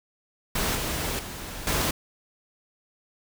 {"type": "noise with level steps", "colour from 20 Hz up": "pink", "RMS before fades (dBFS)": [-26, -29, -37, -25], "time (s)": [0.55, 1.91], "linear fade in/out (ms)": 5, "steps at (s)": [0.75, 1.19, 1.67], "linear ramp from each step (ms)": 2, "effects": []}